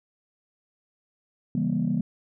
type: chord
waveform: sine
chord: C# diminished seventh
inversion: none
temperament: just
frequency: 138.59 / 166.31 / 199.57 / 239.5 Hz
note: C#3 / E3 / G3 / Bb3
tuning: 0 / +16 / +31 / +47 cents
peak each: -31 / -27 / -27 / -26 dBFS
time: 1.55-2.01 s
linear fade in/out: 2 ms
effects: tanh soft clip ceiling -15 dBFS